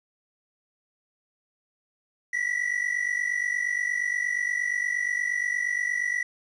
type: tone pair together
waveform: triangle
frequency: 1927 / 1975.5 Hz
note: B6 / B6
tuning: -43 / 0 cents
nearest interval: unison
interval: 43 cents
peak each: -26 dBFS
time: 2.33-6.23 s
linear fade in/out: 5 ms
effects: resampled to 22050 Hz + 9-bit